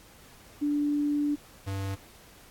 sine / square tone pair in turn, 292.2 / 97.51 Hz, D4 / G2, -9 / -9 cents, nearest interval octave + perfect fifth, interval 1900 cents, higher first, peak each -24 / -31 dBFS, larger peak first, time 0.61-1.36 / 1.66-1.96 s, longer first, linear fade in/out 20 ms, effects pink hiss -54 dBFS RMS until 2.5 s + AAC 64 kbps

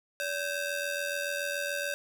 sawtooth ring-modulated tone, 1059 Hz, C6, 21 cents sharp, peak -24 dBFS, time 0.2-1.94 s, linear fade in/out 0 ms, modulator 486 Hz, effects 11-bit

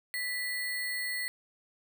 sine tone with sample-and-hold, 1973 Hz, B6, 2 cents flat, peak -31 dBFS, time 0.14-1.28 s, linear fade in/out 0 ms, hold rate 6300 Hz, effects none

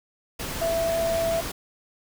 sine tone in noise, 664 Hz, E5, 12 cents sharp, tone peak -22 dBFS, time 0.61-1.41 s, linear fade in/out 10 ms, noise pink, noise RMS -32 dBFS, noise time 0.39-1.52 s, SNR +7 dB, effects none

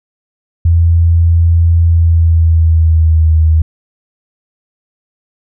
sine tone with pitch glide, 84 to 79.47 Hz, E2 to D#2, +33 to +37 cents, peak -5 dBFS, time 0.65-3.62 s, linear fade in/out 5 ms, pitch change -96 cents, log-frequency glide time 1.84-3.31 s, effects none

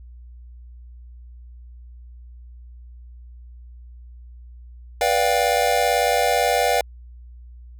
square chord, G dominant seventh, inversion first, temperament just, 490 / 588 / 705.6 / 784 Hz, B4 / D5 / F5 / G5, -14 / +2 / +18 / 0 cents, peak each -24 / -24 / -22 / -24 dBFS, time 5.01-6.81 s, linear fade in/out 2 ms, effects added 60 Hz sine -39 dBFS peak until 7.79 s

